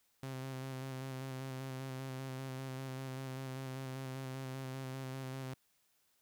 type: tone with vibrato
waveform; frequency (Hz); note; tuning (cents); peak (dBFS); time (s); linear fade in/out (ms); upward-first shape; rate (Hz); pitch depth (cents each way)
sawtooth; 131.9; C3; +14; -37; 0.23-5.54; 2; square; 5.1; 21
effects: white hiss -75 dBFS RMS until 6.21 s